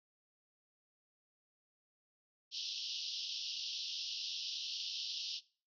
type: band-pass noise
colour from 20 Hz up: white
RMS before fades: -42 dBFS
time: 2.51-5.41 s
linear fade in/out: 50 ms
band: 2800 to 5600 Hz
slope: 96 dB/octave
effects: noise-tail reverb RT60 0.4 s tail -21 dB re dry